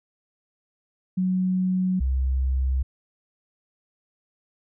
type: tone pair in turn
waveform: sine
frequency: 185 / 65.41 Hz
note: F#3 / C2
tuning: 0 / 0 cents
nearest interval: octave + tritone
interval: 1800 cents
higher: first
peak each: -20 dBFS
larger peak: neither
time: 1.17-2 / 2-2.83 s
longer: neither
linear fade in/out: 10 ms
effects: none